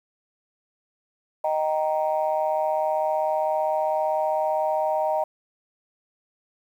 sine chord, Eb major, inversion none, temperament just, 622.3 / 777.8 / 933.4 Hz, Eb5 / G5 / Bb5, 0 / -14 / +2 cents, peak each -23 / -26 / -27 dBFS, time 1.44-5.24 s, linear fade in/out 5 ms, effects tanh soft clip ceiling -12 dBFS + 9-bit

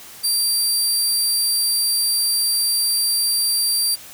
20% pulse tone, 4705 Hz, D8, 2 cents sharp, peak -11 dBFS, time 0.23-3.96 s, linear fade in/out 20 ms, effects white hiss -40 dBFS RMS until 4.13 s

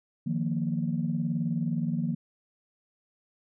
sine chord, Eb suspended second, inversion none, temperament equal, 155.56 / 174.61 / 233.1 Hz, Eb3 / F3 / Bb3, 0 / 0 / 0 cents, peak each -30 / -30 / -30 dBFS, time 0.26-2.15 s, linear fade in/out 10 ms, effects tanh soft clip ceiling -17 dBFS

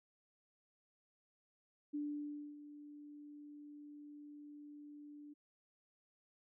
sine tone with ADSR envelope, 293.7 Hz, D4, in tune, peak -37 dBFS, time 1.93-5.34 s, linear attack 19 ms, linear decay 610 ms, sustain -14 dB, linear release 15 ms, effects none

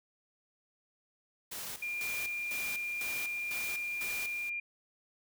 white noise with tremolo, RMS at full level -41 dBFS, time 1.51-4.5 s, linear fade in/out 10 ms, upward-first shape square, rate 2 Hz, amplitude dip 70%
sine tone, 2400 Hz, D7, 37 cents sharp, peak -34 dBFS, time 1.82-4.6 s, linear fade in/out 5 ms
effects none

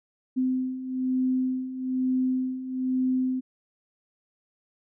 sine beating tone pair, 256.5 / 257.6 Hz, C4 / C4, -34 / -27 cents, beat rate 1.1 Hz, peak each -30 / -25 dBFS, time 0.36-3.41 s, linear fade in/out 20 ms, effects none

